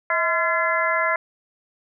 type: harmonic tone with a mistuned harmonic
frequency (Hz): 341.6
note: F4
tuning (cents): -38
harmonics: 2 / 3 / 4 / 5 / 6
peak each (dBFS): -25 / -25 / -25 / -25 / -25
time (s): 0.1-1.16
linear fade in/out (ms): 2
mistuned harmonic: 2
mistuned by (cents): -100
effects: none